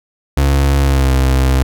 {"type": "tone with pitch glide", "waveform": "35% pulse", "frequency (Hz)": [69.3, 65.79], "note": ["C#2", "C2"], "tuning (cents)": [0, 10], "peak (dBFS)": -8, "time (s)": [0.37, 1.63], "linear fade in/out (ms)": 5, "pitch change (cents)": -90, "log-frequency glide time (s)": [0.81, 1.13], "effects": []}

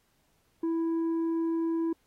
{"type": "tone with tanh clipping", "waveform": "sine", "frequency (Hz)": 329.6, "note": "E4", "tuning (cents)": 0, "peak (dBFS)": -27, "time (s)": [0.63, 1.93], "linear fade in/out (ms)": 5, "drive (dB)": 4, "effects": ["pink hiss -71 dBFS RMS until 2.06 s", "AAC 48 kbps"]}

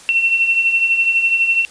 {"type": "beating tone pair", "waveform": "sine", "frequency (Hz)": [2700, 2712], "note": ["E7", "E7"], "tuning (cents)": [41, 49], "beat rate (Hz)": 12, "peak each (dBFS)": [-21, -13], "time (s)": [0.09, 1.65], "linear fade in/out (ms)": 0, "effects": ["white hiss -41 dBFS RMS until 1.7 s", "resampled to 22050 Hz"]}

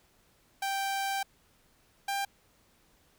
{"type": "tone pair in turn", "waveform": "sawtooth", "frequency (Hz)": [784, 793.6], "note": ["G5", "G5"], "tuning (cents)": [0, 21], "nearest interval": "unison", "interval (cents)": 21, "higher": "second", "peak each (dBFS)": -26, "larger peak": "neither", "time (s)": [[0.62, 1.23], [2.08, 2.25]], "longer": "first", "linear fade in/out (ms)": 5, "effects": ["pink hiss -66 dBFS RMS until 3.18 s"]}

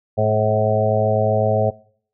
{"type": "harmonic tone with a mistuned harmonic", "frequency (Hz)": 107.9, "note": "A2", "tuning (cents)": -33, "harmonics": [1, 2, 4, 5, 6, 7], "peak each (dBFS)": [-20, -26, -24, -20, -20, -25], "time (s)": [0.17, 1.71], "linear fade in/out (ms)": 20, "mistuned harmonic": 4, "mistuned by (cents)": -16, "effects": ["noise-tail reverb RT60 0.6 s tail -24 dB re dry"]}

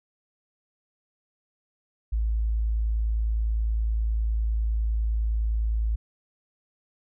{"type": "tone", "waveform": "sine", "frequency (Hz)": 54.9, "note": "A1", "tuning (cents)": -3, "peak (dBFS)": -22, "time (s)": [2.12, 5.96], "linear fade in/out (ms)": 10, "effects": []}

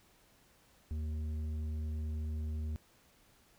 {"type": "tone with tanh clipping", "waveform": "triangle", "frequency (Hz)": 77.4, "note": "D#2", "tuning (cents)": -9, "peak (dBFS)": -36, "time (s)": [0.91, 2.76], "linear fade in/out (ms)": 0, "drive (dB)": 12, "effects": ["pink hiss -66 dBFS RMS until 3.58 s"]}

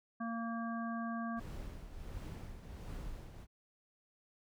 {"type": "harmonic tone", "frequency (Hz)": 230, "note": "A#3", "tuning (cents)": -23, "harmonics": [1, 3, 5, 7], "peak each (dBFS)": [-38, -45, -44, -48], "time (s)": [0.2, 1.4], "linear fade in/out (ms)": 10}
{"type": "noise with tremolo", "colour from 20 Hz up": "brown", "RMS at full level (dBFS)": -43, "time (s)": [1.36, 3.47], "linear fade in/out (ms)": 50, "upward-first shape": "triangle", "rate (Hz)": 1.4, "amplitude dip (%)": 60}
{"effects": []}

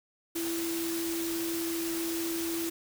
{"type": "tone in noise", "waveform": "sine", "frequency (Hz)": 333.4, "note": "E4", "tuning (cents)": 20, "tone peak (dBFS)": -31, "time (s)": [0.35, 2.7], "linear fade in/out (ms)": 10, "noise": "white", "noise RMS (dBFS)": -37, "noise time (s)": [0.35, 2.7], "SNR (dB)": 3, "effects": []}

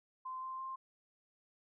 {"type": "tone with pitch steps", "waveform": "sine", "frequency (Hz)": [1036, 1045, 1054.1], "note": ["C6", "C6", "C6"], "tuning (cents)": [-17, -2, 13], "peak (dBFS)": -40, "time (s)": [0.25, 0.76], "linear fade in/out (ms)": 10, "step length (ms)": 170, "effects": []}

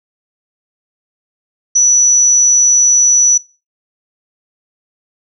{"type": "tone", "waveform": "sine", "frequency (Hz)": 5920, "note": "F#8", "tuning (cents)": 0, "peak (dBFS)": -6, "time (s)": [1.75, 3.38], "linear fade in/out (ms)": 10, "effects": ["noise-tail reverb RT60 0.3 s tail -21 dB re dry"]}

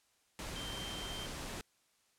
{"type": "tone in noise", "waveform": "sine", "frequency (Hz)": 3136, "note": "G7", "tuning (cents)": 0, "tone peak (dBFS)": -44, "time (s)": [0.56, 1.26], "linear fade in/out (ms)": 0, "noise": "pink", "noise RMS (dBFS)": -43, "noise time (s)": [0.39, 1.61], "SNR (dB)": -4, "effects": ["white hiss -73 dBFS RMS until 2.18 s", "low-pass 10000 Hz 12 dB/octave"]}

